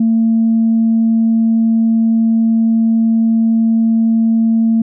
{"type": "tone", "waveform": "sine", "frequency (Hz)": 225.9, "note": "A3", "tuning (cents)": 46, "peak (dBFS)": -8, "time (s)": [0, 4.82], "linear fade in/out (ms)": 5, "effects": ["tanh soft clip ceiling -5 dBFS"]}